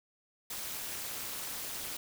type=noise with amplitude modulation; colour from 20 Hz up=white; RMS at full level=-36 dBFS; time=0.5-1.97 s; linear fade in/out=5 ms; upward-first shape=sine; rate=224 Hz; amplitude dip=85%; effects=none